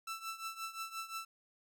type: tone with tremolo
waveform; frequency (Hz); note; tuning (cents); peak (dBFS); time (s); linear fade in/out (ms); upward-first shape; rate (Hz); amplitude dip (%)
sawtooth; 1329; E6; +14; -34; 0.07-1.25; 5; triangle; 5.7; 85
effects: none